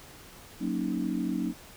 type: chord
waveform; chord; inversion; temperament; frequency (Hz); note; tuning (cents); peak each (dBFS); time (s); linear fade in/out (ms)
sine; D# minor seventh; first; equal; 185 / 233.1 / 277.2 / 311.1; F#3 / A#3 / C#4 / D#4; 0 / 0 / 0 / 0; -33; 0.59-1.54; 50
effects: pink hiss -50 dBFS RMS until 1.76 s